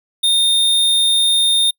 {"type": "tone", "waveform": "square", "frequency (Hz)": 3649, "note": "A#7", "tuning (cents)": -38, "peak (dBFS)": -12, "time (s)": [0.23, 1.71], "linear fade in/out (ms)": 10, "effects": ["noise-tail reverb RT60 0.1 s tail -25 dB re dry"]}